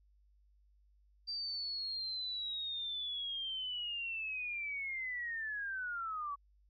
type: linear sweep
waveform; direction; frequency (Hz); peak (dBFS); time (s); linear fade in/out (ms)
sine; down; 4699 to 1119; -37; 1.27-6.36; 20
effects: added 50 Hz sine -65 dBFS peak until 6.69 s